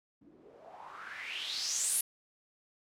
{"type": "noise with low-pass filter sweep", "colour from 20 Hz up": "blue", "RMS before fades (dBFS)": -38, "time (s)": [0.21, 2.01], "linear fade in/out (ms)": 5, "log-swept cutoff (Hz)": [250, 11000], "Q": 4.8, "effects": []}